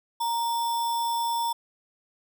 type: tone with sample-and-hold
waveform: sine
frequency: 932.3 Hz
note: A#5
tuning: in tune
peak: -24 dBFS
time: 0.2-1.53 s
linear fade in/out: 10 ms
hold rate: 4410 Hz
effects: none